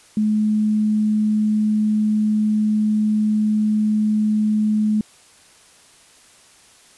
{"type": "tone", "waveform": "sine", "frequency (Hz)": 213.4, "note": "G#3", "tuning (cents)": 47, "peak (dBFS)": -15, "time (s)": [0.17, 5.01], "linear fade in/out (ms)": 2, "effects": ["white hiss -50 dBFS RMS until 6.97 s", "resampled to 24000 Hz"]}